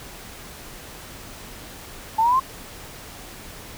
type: exponential sweep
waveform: sine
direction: up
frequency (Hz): 866 to 1080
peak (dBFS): -15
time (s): 2.18-2.4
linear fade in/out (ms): 10
effects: pink hiss -40 dBFS RMS until 3.77 s